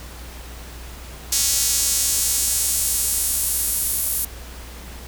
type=tone with high-pass filter sweep; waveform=sawtooth; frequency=276.8 Hz; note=C#4; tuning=2 cents flat; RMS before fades=-21 dBFS; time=1.32-4.25 s; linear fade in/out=5 ms; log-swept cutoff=6300 to 11000 Hz; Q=1.4; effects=added 60 Hz sine -36 dBFS peak until 5.07 s + pink hiss -40 dBFS RMS until 5.07 s